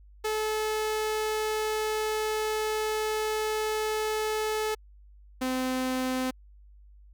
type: tone pair in turn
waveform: sawtooth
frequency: 431.9 / 257.5 Hz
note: A4 / C4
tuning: -32 / -28 cents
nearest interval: major sixth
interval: 896 cents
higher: first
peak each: -23 dBFS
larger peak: neither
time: 0.24-4.75 / 5.41-6.31 s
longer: first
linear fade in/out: 10 ms
effects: added 50 Hz sine -50 dBFS peak until 7.13 s